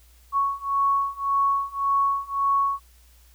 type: beating tone pair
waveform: sine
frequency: 1108.7 / 1110.5 Hz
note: C#6 / C#6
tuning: 0 / +3 cents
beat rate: 1.8 Hz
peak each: -24 / -23 dBFS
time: 0.32-2.8 s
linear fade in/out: 50 ms
effects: added 60 Hz sine -52 dBFS peak until 3.34 s + white hiss -59 dBFS RMS until 3.34 s